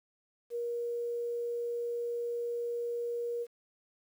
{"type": "tone with quantisation", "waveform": "sine", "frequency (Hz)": 474, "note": "A#4", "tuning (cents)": 29, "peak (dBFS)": -32, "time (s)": [0.5, 3.47], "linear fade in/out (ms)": 50, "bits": 10, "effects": []}